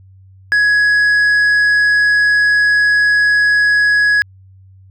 triangle tone with tanh clipping, 1674 Hz, G#6, 13 cents sharp, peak -10 dBFS, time 0.52-4.22 s, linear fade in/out 0 ms, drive 9 dB, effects added 95 Hz sine -40 dBFS peak until 4.9 s

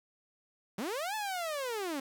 sawtooth linear two-way sweep, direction up then down, 174.61 to 880 to 260.7 Hz, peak -30 dBFS, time 0.78-2 s, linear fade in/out 5 ms, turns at 1.15 s, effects 10-bit

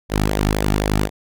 sawtooth tone with flanger, 51.4 Hz, G#1, 17 cents flat, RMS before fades -19 dBFS, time 0.09-1.1 s, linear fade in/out 50 ms, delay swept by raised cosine 0.7 to 2 ms, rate 4 Hz, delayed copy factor -0.65, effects none

